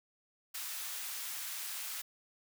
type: high-pass noise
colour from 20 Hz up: white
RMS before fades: -41 dBFS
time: 0.54-2.02 s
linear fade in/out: 10 ms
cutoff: 1100 Hz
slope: 12 dB/octave
effects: none